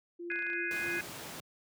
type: tone with tremolo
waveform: sine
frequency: 345.5 Hz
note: F4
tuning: 19 cents flat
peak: -37 dBFS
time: 0.19-1 s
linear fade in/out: 10 ms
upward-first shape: triangle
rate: 3 Hz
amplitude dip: 75%
type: chord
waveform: sine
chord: Ab dominant seventh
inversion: third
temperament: equal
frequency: 1480 / 1661.2 / 2093 / 2489 Hz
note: Gb6 / Ab6 / C7 / Eb7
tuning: 0 / 0 / 0 / 0 cents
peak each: -41 / -36 / -41 / -37 dBFS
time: 0.3-1.01 s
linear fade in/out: 2 ms
type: clicks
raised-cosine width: 0.3 ms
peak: -34 dBFS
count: 7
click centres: 0.317 / 0.359 / 0.391 / 0.424 / 0.467 / 0.501 / 0.533 s
type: noise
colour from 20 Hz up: pink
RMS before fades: -43 dBFS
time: 0.71-1.4 s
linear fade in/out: 0 ms
effects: high-pass 150 Hz 12 dB/octave